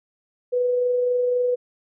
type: tone with amplitude modulation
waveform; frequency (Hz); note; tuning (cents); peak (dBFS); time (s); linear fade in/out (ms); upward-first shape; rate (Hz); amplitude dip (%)
sine; 493.9; B4; 0; -17; 0.52-1.56; 20; sine; 23.9; 25
effects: none